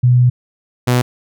sine / sawtooth tone pair in turn, 123.9 / 123.9 Hz, B2 / B2, +6 / +6 cents, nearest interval unison, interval 0 cents, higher neither, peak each -7 dBFS, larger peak neither, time 0.03-0.3 / 0.87-1.02 s, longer first, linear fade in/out 10 ms, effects none

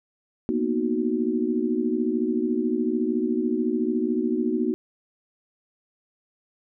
sine chord, B major seventh, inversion third, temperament equal, 233.1 / 246.9 / 311.1 / 370 Hz, A#3 / B3 / D#4 / F#4, 0 / 0 / 0 / 0 cents, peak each -27 dBFS, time 0.49-4.74 s, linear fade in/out 0 ms, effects none

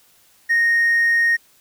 triangle tone, 1859 Hz, A#6, 5 cents flat, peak -11 dBFS, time 0.49-1.37 s, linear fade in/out 20 ms, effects tanh soft clip ceiling -9 dBFS + white hiss -55 dBFS RMS until 1.6 s

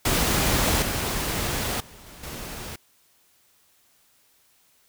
pink noise with level steps, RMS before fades -22 / -27 / -47 / -45 / -36 dBFS, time 0.05-2.76 s, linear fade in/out 5 ms, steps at 0.82 / 1.8 / 2.06 / 2.23 s, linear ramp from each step 5 ms, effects white hiss -62 dBFS RMS until 4.88 s

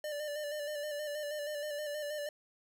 square tone with vibrato, 593 Hz, D5, 17 cents sharp, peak -37 dBFS, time 0.04-2.29 s, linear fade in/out 2 ms, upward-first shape square, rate 6.3 Hz, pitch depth 33 cents each way, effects none

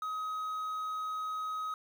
triangle tone with quantisation, 1265 Hz, D#6, 28 cents sharp, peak -32 dBFS, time 0.02-1.74 s, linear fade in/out 2 ms, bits 10, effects none

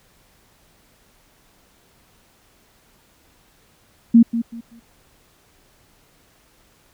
sine tone with echo, 231.5 Hz, A#3, 12 cents flat, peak -6 dBFS, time 4.14-4.23 s, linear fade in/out 10 ms, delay 190 ms, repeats 3, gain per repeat -12 dB, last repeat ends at 4.8 s, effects pink hiss -57 dBFS RMS until 6.93 s

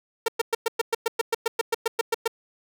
sawtooth tone bursts, 457.5 Hz, A#4, 32 cents flat, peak -16 dBFS, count 16, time 0.26-2.278 s, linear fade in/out 5 ms, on 23 ms, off 110 ms, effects none

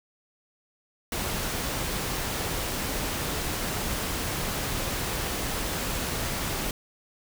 pink noise, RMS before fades -30 dBFS, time 1.12-6.71 s, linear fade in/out 2 ms, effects none

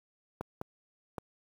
clicks, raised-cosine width 1 ms, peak -22 dBFS, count 3, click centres 0.41 / 0.614 / 1.182 s, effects high-pass 60 Hz 12 dB/octave + 8-bit

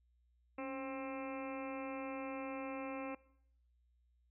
harmonic tone with a mistuned harmonic, 265.1 Hz, C4, 23 cents sharp, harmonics 1 / 2 / 3 / 4 / 5 / 6 / 7 / 8 / 9 / 10, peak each -44 / -45 / -50 / -50 / -54 / -62 / -61 / -56 / -55 / -55 dBFS, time 0.58-3.15 s, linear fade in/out 5 ms, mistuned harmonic 1, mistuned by +67 cents, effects noise-tail reverb RT60 0.7 s tail -21 dB re dry + added 60 Hz sine -70 dBFS peak until 4.3 s

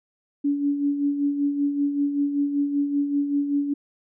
sine tone with tremolo, 285.4 Hz, D4, 49 cents flat, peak -18 dBFS, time 0.44-3.74 s, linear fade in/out 10 ms, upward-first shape sine, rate 5.2 Hz, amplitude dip 55%, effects none

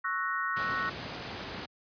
sine chord, F# dominant seventh, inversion second, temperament equal, 1108.7 / 1318.5 / 1480 / 1864.7 Hz, C#6 / E6 / F#6 / A#6, 0 / 0 / 0 / 0 cents, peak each -34 / -36 / -34 / -35 dBFS, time 0.04-0.9 s, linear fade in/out 10 ms
pink noise, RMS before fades -38 dBFS, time 0.56-1.66 s, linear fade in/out 10 ms
effects high-pass 100 Hz 12 dB/octave + resampled to 11025 Hz

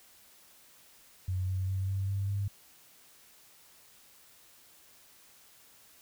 sine tone with pitch steps, 92.5 / 93.95 / 95.43 / 96.93 / 98.45 / 100 Hz, F#2 / F#2 / G2 / G2 / G2 / G2, 0 / +27 / -46 / -19 / +8 / +35 cents, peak -29 dBFS, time 1.28-2.48 s, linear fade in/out 5 ms, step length 200 ms, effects white hiss -59 dBFS RMS until 6.01 s

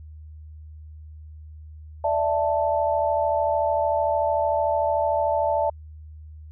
sine chord, D suspended second, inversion none, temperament just, 587.3 / 660.7 / 881 Hz, D5 / E5 / A5, 0 / +4 / +2 cents, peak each -24 dBFS, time 2.04-5.7 s, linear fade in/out 5 ms, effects added 77 Hz sine -39 dBFS peak until 6.51 s

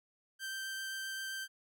sawtooth tone with vibrato, 1563 Hz, G6, 6 cents flat, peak -35 dBFS, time 0.39-1.48 s, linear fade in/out 50 ms, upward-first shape triangle, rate 7.6 Hz, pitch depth 8 cents each way, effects none

